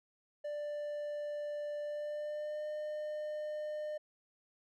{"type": "tone with pitch glide", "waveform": "triangle", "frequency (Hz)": [590, 605.2], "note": ["D5", "D#5"], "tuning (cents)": [8, -48], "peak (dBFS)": -35, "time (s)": [0.44, 3.98], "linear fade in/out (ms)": 10, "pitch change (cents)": 44, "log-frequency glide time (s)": [1.81, 2.67], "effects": []}